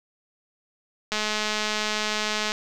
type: click train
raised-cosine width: 0.2 ms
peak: -9 dBFS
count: 299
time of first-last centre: 1.12-2.519 s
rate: 213 Hz
effects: none